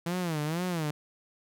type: tone with vibrato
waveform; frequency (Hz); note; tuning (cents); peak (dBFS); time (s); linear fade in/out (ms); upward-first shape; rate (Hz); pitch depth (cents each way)
sawtooth; 164.81; E3; 0; -25; 0.06-0.91; 5; sine; 2.1; 180
effects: none